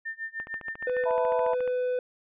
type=tone with tremolo; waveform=sine; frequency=1800 Hz; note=A6; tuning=39 cents sharp; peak=-30 dBFS; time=0.05-1.1 s; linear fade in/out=10 ms; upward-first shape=sine; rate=6.6 Hz; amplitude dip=95%
type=click train; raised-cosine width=0.5 ms; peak=-26 dBFS; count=19; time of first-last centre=0.4-1.677 s; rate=14.1 Hz
type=tone; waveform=triangle; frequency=500 Hz; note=B4; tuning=21 cents sharp; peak=-23 dBFS; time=0.87-1.99 s; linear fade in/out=2 ms
type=chord; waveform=sine; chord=E suspended fourth; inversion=none; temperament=equal; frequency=659.3 / 880 / 987.8 Hz; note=E5 / A5 / B5; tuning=0 / 0 / 0 cents; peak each=-28 / -32 / -31 dBFS; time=1.05-1.55 s; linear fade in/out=20 ms
effects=resampled to 8000 Hz